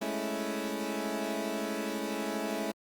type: chord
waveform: 20% pulse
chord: A major seventh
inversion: third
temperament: equal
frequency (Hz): 207.7 / 220 / 277.2 / 329.6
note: G#3 / A3 / C#4 / E4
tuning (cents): 0 / 0 / 0 / 0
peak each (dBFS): -33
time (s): 0.01-2.72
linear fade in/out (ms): 10
effects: Opus 48 kbps